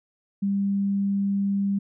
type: tone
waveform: sine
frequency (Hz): 198.6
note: G3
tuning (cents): +23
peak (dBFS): -21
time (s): 0.42-1.79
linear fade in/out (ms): 10
effects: none